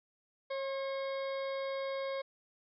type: harmonic tone with a mistuned harmonic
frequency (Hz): 543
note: C#5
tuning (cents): -36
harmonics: 1 / 2 / 3 / 4 / 6 / 7 / 8 / 9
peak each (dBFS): -35 / -44 / -51 / -47 / -55 / -54 / -57 / -59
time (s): 0.5-2.22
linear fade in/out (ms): 10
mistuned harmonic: 2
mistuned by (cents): -16
effects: none